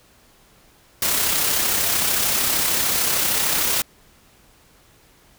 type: noise with amplitude modulation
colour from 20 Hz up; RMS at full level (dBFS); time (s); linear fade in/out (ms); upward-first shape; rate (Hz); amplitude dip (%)
white; -19; 1.02-3.82; 2; sine; 33.2; 30
effects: pink hiss -54 dBFS RMS until 5.38 s